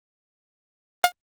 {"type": "tone with exponential decay", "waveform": "sawtooth", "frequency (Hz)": 712, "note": "F5", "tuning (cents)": 33, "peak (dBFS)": -5, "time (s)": [1.04, 1.12], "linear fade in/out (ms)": 1, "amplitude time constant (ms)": 17, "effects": ["Opus 24 kbps"]}